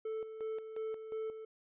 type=tone with tremolo; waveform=triangle; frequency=440 Hz; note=A4; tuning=in tune; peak=-34 dBFS; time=0.05-1.45 s; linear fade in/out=5 ms; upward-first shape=square; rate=2.8 Hz; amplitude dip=60%; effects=resampled to 8000 Hz